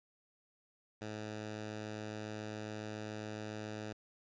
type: tone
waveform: 10% pulse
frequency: 107.2 Hz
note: A2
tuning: 45 cents flat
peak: -33 dBFS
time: 1.01-3.93 s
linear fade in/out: 10 ms
effects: resampled to 16000 Hz + 11-bit